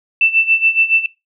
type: tone with tremolo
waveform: sine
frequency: 2664 Hz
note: E7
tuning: 18 cents sharp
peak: -7 dBFS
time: 0.21-1.06 s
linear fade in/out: 2 ms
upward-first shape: sine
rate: 7.1 Hz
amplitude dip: 80%
effects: noise-tail reverb RT60 0.2 s tail -20 dB re dry